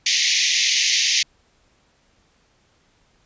white band-pass noise, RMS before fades -19 dBFS, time 0.06-1.23 s, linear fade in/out 5 ms, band 1900 to 6600 Hz, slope 96 dB/octave, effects pink hiss -61 dBFS RMS until 3.25 s + resampled to 16000 Hz

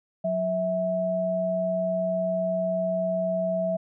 sine tone pair together, 182.61 / 653 Hz, F#3 / E5, -22 / -17 cents, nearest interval octave + minor seventh, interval 2205 cents, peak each -30 / -24 dBFS, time 0.24-3.77 s, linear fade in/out 10 ms, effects none

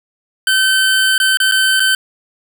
25% pulse tone with dropouts, 1538 Hz, G6, 33 cents flat, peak -7 dBFS, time 0.47-1.95 s, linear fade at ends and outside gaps 2 ms, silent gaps 1.18-1.2 / 1.372-1.401 / 1.514-1.52 / 1.797-1.802 s, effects none

